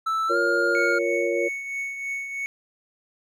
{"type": "tone with pitch glide", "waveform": "triangle", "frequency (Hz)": [1318.5, 1413.1], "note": ["E6", "F6"], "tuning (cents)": [0, 20], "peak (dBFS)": -20, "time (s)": [0.06, 0.99], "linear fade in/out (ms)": 10, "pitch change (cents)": 120, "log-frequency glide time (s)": [0.27, 0.37]}
{"type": "chord", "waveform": "sine", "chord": "Bb minor", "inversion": "second", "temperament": "just", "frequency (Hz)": [349.6, 466.2, 559.4], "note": ["F4", "Bb4", "Db5"], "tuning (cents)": [2, 0, 16], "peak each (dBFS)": -26, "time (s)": [0.29, 1.49], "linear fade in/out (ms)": 20}
{"type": "tone with tremolo", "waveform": "triangle", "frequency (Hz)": 2217, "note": "C#7", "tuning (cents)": 0, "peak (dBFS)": -24, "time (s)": [0.75, 2.46], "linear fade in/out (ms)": 0, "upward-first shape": "triangle", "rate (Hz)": 3.1, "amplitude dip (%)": 55}
{"effects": []}